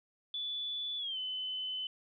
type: tone with pitch glide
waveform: sine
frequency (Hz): 3461 to 3030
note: A7 to F#7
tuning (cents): -29 to +40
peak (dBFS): -35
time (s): 0.34-1.87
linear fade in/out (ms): 2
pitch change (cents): -231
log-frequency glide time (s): 0.98-1.18
effects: none